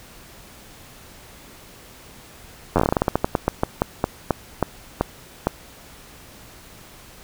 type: slowing click train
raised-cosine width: 1 ms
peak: -3 dBFS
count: 23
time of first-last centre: 2.76-5.47 s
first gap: 10 ms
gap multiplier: 1.2
effects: pink hiss -45 dBFS RMS until 7.23 s